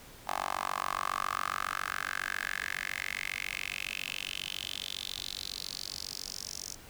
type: tone with high-pass filter sweep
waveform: 10% pulse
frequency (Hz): 47.27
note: F#1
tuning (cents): +38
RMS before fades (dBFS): -37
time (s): 0.27-6.75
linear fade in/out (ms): 10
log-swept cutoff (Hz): 870 to 5900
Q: 4.5
effects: pink hiss -52 dBFS RMS until 6.89 s